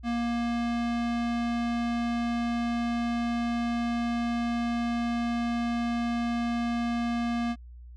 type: tone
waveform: square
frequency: 236 Hz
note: A#3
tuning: 22 cents sharp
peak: -27 dBFS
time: 0.03-7.56 s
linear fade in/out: 50 ms
effects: added 60 Hz sine -43 dBFS peak until 7.96 s + low-pass 4000 Hz 12 dB/octave